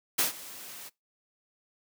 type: noise with ADSR envelope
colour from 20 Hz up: white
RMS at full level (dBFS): -24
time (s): 0.18-0.9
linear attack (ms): 12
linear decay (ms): 130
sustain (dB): -20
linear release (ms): 26
effects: noise-tail reverb RT60 0.2 s tail -23 dB re dry + high-pass 150 Hz 12 dB/octave